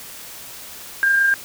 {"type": "tone with amplitude modulation", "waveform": "sine", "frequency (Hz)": 1600, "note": "G6", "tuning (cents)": 35, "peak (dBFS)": -12, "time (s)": [1.03, 1.34], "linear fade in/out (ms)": 0, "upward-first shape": "sine", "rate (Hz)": 28.1, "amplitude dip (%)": 30, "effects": ["white hiss -37 dBFS RMS until 1.44 s"]}